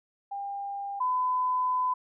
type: tone pair in turn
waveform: sine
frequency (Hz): 800 / 1007.9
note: G5 / B5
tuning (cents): +35 / +35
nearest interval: major third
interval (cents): 400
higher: second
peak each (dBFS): -32 / -24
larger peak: second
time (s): 0.31-1 / 1-1.94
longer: second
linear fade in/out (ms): 10
effects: none